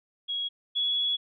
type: tone pair in turn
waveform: sine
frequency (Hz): 3316 / 3372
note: G#7 / G#7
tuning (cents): -3 / +26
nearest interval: unison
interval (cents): 29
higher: second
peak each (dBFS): -28 / -24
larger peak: second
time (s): 0.28-0.49 / 0.75-1.17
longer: second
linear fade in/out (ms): 20
effects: none